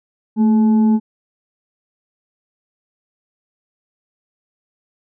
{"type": "tone with frequency modulation", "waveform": "sine", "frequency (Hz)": 220, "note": "A3", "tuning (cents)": 0, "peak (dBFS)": -10, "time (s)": [0.36, 1], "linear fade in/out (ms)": 50, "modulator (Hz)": 640, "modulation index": 0.24, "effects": []}